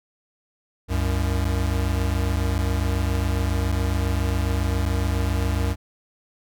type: tone pair together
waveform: square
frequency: 66 / 93.28 Hz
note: C2 / F#2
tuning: +16 / +15 cents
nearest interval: tritone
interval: 599 cents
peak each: -24 dBFS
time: 0.88-5.76 s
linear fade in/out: 50 ms
effects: none